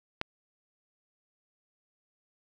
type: click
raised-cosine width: 0.3 ms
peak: -14 dBFS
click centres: 0.214 s
effects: none